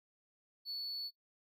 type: tone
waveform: triangle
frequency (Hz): 4435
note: C#8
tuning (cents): 0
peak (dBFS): -36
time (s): 0.65-1.11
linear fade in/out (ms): 50
effects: noise-tail reverb RT60 0.1 s tail -23 dB re dry + tanh soft clip ceiling -34 dBFS